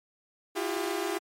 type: tone cluster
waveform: sawtooth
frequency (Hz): 331.6 / 359.1 / 401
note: E4 / F4 / G4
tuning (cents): +10 / +48 / +39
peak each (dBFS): -30 / -30 / -29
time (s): 0.55-1.19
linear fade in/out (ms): 20
effects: MP3 64 kbps